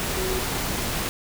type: tone in noise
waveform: sine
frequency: 374.5 Hz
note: F#4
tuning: 21 cents sharp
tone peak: -27 dBFS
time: 0.17-0.39 s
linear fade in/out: 0 ms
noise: pink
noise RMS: -27 dBFS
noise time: 0-1.09 s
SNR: -3 dB
effects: none